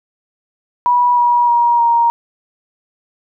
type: tone with pitch steps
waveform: sine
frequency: 975 / 962.1 / 949.4 / 936.9 Hz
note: B5 / B5 / A#5 / A#5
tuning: -23 / -46 / +31 / +8 cents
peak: -9 dBFS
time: 0.86-2.1 s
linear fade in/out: 0 ms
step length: 310 ms
effects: none